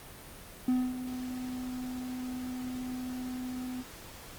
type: tone with ADSR envelope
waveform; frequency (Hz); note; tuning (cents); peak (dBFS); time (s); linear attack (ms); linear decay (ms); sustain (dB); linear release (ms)
triangle; 252.8; B3; +41; -21; 0.68-3.84; 4; 250; -12; 42
effects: pink hiss -48 dBFS RMS until 4.38 s + Opus 32 kbps